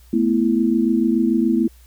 sine chord, A suspended second, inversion none, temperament equal with one note detuned, 220 / 246.9 / 330.8 Hz, A3 / B3 / E4, 0 / 0 / +6 cents, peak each -19 dBFS, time 0.13-1.68 s, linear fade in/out 5 ms, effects added 60 Hz sine -45 dBFS peak until 1.86 s + white hiss -55 dBFS RMS until 1.86 s

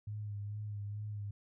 sine tone with vibrato, 103.83 Hz, G#2, in tune, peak -38 dBFS, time 0.07-1.31 s, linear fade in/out 5 ms, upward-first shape sine, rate 2.3 Hz, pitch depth 34 cents each way, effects none

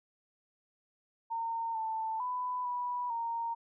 sine tone with pitch steps, 915 / 887 / 997 / 981 / 926 Hz, A#5 / A5 / B5 / B5 / A#5, -32 / +14 / +16 / -12 / -12 cents, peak -32 dBFS, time 1.3-3.55 s, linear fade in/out 20 ms, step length 450 ms, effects none

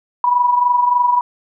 sine tone pair together, 975.6 / 999 Hz, B5 / B5, -21 / +20 cents, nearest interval unison, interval 41 cents, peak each -12 / -19 dBFS, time 0.24-1.21 s, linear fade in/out 2 ms, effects none

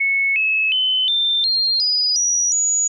sine tone with pitch steps, 2201 / 2587 / 3042 / 3576 / 4203 / 4941 / 5808 / 6828 Hz, C#7 / E7 / F#7 / A7 / C8 / D#8 / F#8 / G#8, -13 / -33 / +47 / +27 / +7 / -13 / -33 / +47 cents, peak -15 dBFS, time 0-2.88 s, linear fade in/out 10 ms, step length 360 ms, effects none

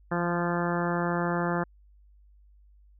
harmonic tone with a mistuned harmonic, 173.5 Hz, F3, 11 cents flat, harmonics 1 / 2 / 3 / 4 / 5 / 6 / 7 / 8 / 9 / 10, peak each -29 / -32 / -34 / -35 / -36 / -37 / -37 / -38 / -39 / -39 dBFS, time 0.11-1.64 s, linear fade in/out 10 ms, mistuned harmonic 1, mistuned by -20 cents, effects added 50 Hz sine -54 dBFS peak until 2.99 s

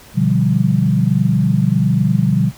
sine chord, G dominant seventh, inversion first, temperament equal, 123.47 / 146.83 / 174.61 / 196 Hz, B2 / D3 / F3 / G3, 0 / 0 / 0 / 0 cents, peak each -17 dBFS, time 0.14-2.52 s, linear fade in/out 50 ms, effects pink hiss -42 dBFS RMS until 2.57 s

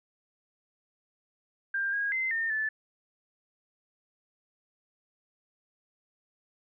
sine tone with pitch steps, 1592 / 1637 / 2068 / 1818 / 1745 Hz, G6 / G#6 / C7 / A#6 / A6, +26 / -25 / -21 / -44 / -15 cents, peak -27 dBFS, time 1.74-2.69 s, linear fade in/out 5 ms, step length 190 ms, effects none

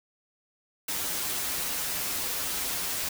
white noise with comb filter, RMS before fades -31 dBFS, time 0.88-3.09 s, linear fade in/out 5 ms, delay 9 ms, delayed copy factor -0.7, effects none

